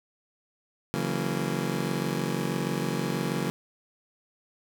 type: chord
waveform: 25% pulse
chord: F# dominant seventh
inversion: second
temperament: just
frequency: 138.75 / 166.5 / 185 / 231.2 Hz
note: C#3 / E3 / F#3 / A#3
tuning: +2 / +18 / 0 / -14 cents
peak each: -29 dBFS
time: 0.94-3.5 s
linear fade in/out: 0 ms
effects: none